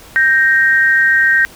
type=tone pair together; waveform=sine; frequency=1568 / 1866.5 Hz; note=G6 / A#6; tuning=0 / +2 cents; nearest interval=minor third; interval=302 cents; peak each=-11 dBFS; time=0.16-1.45 s; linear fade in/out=0 ms; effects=pink hiss -39 dBFS RMS until 1.55 s